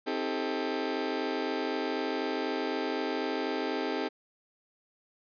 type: chord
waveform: 30% pulse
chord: A half-diminished seventh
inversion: first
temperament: just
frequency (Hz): 264 / 316.8 / 396 / 440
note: C4 / Eb4 / G4 / A4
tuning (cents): +16 / +31 / +18 / 0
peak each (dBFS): -33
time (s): 0.06-4.09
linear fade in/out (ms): 20
effects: resampled to 11025 Hz